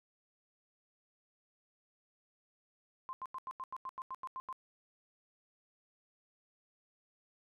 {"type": "tone bursts", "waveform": "sine", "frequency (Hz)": 1046.5, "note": "C6", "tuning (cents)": 0, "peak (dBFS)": -39, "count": 12, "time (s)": [3.09, 4.527], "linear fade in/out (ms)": 0, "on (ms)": 40, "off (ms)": 87, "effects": []}